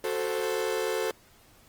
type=chord; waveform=40% pulse; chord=F# diminished; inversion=none; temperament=equal; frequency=370 / 440 / 523.3 Hz; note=F#4 / A4 / C5; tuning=0 / 0 / 0 cents; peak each=-32 / -29 / -32 dBFS; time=0.04-1.11 s; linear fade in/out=2 ms; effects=pink hiss -58 dBFS RMS until 1.68 s + Opus 24 kbps